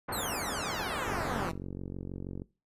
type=low-pass noise; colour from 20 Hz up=white; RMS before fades=-36 dBFS; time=0.08-1.5 s; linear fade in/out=10 ms; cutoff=1500 Hz; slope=24 dB/octave
type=exponential sweep; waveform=10% pulse; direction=down; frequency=4401 to 155.56 Hz; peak=-28 dBFS; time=0.12-1.52 s; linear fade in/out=10 ms
type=click train; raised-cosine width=3 ms; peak=-26 dBFS; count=63; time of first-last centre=1.08-2.419 s; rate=46.3 Hz
effects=noise-tail reverb RT60 0.3 s tail -21 dB re dry + resampled to 32000 Hz